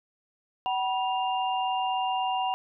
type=tone cluster; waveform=sine; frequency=757 / 973 / 2800 Hz; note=F#5 / B5 / F7; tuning=+39 / -26 / +4 cents; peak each=-27 / -30 / -35 dBFS; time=0.66-2.54 s; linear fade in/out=0 ms; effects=none